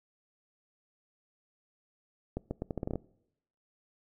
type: accelerating click train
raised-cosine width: 2 ms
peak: -20 dBFS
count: 10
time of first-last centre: 2.37-2.957 s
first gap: 140 ms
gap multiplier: 0.79
effects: noise-tail reverb RT60 0.8 s tail -23 dB re dry